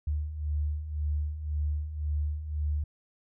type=beating tone pair; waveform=sine; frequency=73.42 / 75.32 Hz; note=D2 / D2; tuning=0 / +44 cents; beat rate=1.9 Hz; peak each=-35 / -29 dBFS; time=0.07-2.84 s; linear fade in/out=5 ms; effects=none